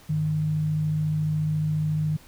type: tone pair together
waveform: sine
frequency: 99.83 / 154 Hz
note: G2 / D#3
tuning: +32 / -17 cents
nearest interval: minor sixth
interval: 751 cents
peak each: -34 / -22 dBFS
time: 0.09-2.17 s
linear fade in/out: 10 ms
effects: pink hiss -52 dBFS RMS until 2.27 s